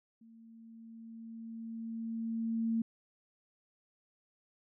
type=tone with level ramp; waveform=sine; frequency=226.9 Hz; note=A#3; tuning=47 cents flat; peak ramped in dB=-55 to -28 dBFS; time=0.21-2.82 s; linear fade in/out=5 ms; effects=none